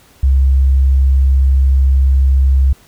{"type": "tone", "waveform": "sine", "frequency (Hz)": 66.9, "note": "C2", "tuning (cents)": 39, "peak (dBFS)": -7, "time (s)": [0.23, 2.73], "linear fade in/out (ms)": 5, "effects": ["pink hiss -47 dBFS RMS until 2.87 s"]}